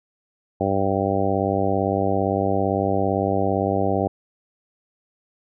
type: harmonic tone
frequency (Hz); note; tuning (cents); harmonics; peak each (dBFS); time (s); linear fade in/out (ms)
97.7; G2; -5; 1 / 2 / 3 / 4 / 5 / 6 / 7 / 8; -27 / -27 / -27 / -27 / -27 / -27 / -27 / -27; 0.6-4.08; 10
effects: none